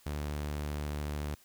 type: tone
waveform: sawtooth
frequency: 73.9 Hz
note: D2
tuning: 11 cents sharp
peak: -30 dBFS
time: 0.06-1.35 s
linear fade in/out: 5 ms
effects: white hiss -62 dBFS RMS until 1.44 s